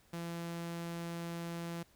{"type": "tone", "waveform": "sawtooth", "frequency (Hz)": 169.4, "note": "E3", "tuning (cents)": 48, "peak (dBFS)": -35, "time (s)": [0.13, 1.83], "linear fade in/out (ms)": 5, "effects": ["pink hiss -67 dBFS RMS until 1.95 s"]}